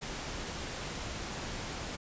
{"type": "noise", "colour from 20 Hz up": "pink", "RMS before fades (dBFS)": -39, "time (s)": [0.01, 1.97], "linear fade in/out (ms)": 20, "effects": ["resampled to 16000 Hz"]}